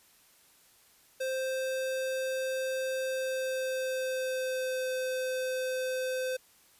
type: tone with pitch glide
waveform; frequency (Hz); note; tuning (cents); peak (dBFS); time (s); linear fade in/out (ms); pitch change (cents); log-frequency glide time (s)
square; 523.3 to 514.6; C5 to C5; 0 to -29; -31; 1.2-6.37; 10; -29; 3.07-4.92
effects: white hiss -62 dBFS RMS until 6.79 s + resampled to 32000 Hz

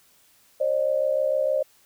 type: tone pair together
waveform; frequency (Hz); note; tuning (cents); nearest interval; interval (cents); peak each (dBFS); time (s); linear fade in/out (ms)
sine; 538 / 604.5; C5 / D5; +48 / +50; major second; 202; -23; 0.6-1.63; 10
effects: white hiss -59 dBFS RMS until 1.85 s

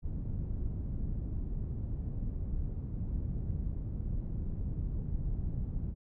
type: low-pass noise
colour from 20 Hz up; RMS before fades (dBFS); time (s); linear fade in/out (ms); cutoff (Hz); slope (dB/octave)
pink; -35; 0.02-5.95; 50; 150; 12
effects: none

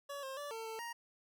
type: tone with pitch steps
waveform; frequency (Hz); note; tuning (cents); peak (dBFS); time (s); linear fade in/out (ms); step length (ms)
25% pulse; 566 / 533 / 579 / 450.4 / 445.5 / 938; C#5 / C5 / D5 / A4 / A4 / A#5; +36 / +32 / -25 / +40 / +22 / +11; -38; 0.09-0.93; 10; 140
effects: none

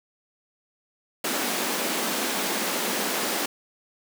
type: high-pass noise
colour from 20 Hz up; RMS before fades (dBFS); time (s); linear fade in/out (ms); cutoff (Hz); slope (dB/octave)
pink; -27; 1.24-3.46; 5; 200; 48
effects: none

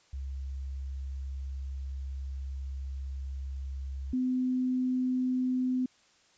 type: tone pair in turn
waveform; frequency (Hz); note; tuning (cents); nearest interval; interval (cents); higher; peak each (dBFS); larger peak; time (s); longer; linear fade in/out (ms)
sine; 67.4 / 254.5; C#2 / C4; -48 / -48; octave + major seventh; 2300; second; -34 / -26; second; 0.13-4.13 / 4.13-5.86; first; 5
effects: white hiss -64 dBFS RMS until 6.37 s + resampled to 16000 Hz

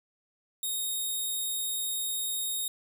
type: tone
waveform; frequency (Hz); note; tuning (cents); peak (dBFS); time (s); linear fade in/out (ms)
5% pulse; 3722; A#7; -3; -22; 0.63-2.68; 2
effects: none

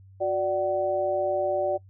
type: tone cluster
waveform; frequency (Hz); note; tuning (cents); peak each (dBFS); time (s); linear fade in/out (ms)
sine; 365.5 / 587 / 755; F#4 / D5 / F#5; -21 / -1 / +35; -30 / -24 / -30; 0.2-1.78; 20
effects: noise-tail reverb RT60 0.1 s tail -22 dB re dry + added 96 Hz sine -48 dBFS peak until 1.89 s

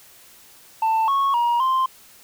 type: tone with pitch steps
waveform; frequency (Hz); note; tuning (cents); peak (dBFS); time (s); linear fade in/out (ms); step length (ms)
sine; 889 / 1102 / 950 / 1046; A5 / C#6 / A#5 / C6; +18 / -11 / +33 / -1; -14; 0.82-1.86; 5; 260
effects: tanh soft clip ceiling -16 dBFS + white hiss -49 dBFS RMS until 2.23 s

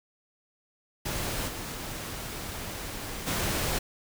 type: noise with level steps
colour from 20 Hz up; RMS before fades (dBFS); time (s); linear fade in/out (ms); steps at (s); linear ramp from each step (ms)
pink; -32 / -37 / -29; 1.05-3.79; 10; 1.47 / 3.26; 20
effects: none

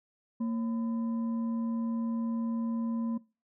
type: tone with frequency modulation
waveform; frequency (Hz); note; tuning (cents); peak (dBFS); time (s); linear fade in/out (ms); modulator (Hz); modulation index
sine; 230; A#3; -23; -28; 0.4-3.18; 10; 778; 0.21
effects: noise-tail reverb RT60 0.3 s tail -21 dB re dry

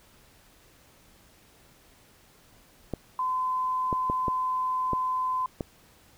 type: clicks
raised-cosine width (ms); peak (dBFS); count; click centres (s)
2; -16; 6; 2.937 / 3.928 / 4.099 / 4.282 / 4.933 / 5.608
type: tone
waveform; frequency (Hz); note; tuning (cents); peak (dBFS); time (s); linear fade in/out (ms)
sine; 1022; C6; -41; -25; 3.19-5.46; 2
effects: pink hiss -58 dBFS RMS until 6.17 s

